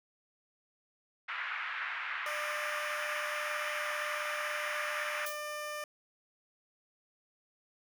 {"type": "band-pass noise", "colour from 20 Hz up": "pink", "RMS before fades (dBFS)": -38, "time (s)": [1.28, 5.26], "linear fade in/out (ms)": 10, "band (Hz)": [1300, 2300], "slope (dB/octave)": 24}
{"type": "tone", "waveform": "15% pulse", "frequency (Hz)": 598, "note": "D5", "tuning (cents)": 31, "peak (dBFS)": -31, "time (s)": [2.26, 5.84], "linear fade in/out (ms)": 2}
{"type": "noise with exponential decay", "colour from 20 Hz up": "blue", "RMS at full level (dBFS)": -36, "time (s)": [5.26, 5.46], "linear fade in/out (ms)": 5, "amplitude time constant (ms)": 43}
{"effects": []}